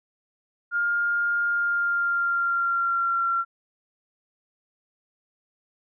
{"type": "tone with pitch glide", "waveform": "sine", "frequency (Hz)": [1410, 1367.5], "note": ["F6", "F6"], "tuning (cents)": [16, -37], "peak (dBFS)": -21, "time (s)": [0.71, 3.45], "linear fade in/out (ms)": 50, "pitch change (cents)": -53, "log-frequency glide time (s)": [1.47, 3.27], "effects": []}